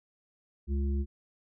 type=harmonic tone; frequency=69.6 Hz; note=C#2; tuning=8 cents sharp; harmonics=1 / 3 / 5; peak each=-27 / -37 / -41 dBFS; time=0.67-1.06 s; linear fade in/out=50 ms; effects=none